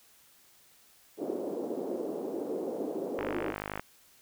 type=band-pass noise; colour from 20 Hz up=white; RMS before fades=-35 dBFS; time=1.17-3.55 s; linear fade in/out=50 ms; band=270 to 490 Hz; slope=24 dB/octave
type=click train; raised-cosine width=0.5 ms; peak=-19 dBFS; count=32; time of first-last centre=3.19-3.795 s; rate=51.2 Hz
effects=white hiss -61 dBFS RMS until 4.21 s